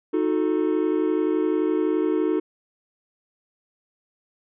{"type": "chord", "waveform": "triangle", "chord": "D# diminished", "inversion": "none", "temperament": "equal with one note detuned", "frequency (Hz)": [311.1, 362.8, 440], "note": ["D#4", "F#4", "A4"], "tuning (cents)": [0, -34, 0], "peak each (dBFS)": [-21, -22, -24], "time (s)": [0.13, 2.4], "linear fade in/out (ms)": 10, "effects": ["resampled to 8000 Hz"]}